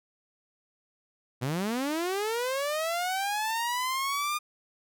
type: linear sweep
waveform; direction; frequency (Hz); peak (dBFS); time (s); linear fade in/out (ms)
sawtooth; up; 116.54 to 1219; -24; 1.41-4.39; 20
effects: none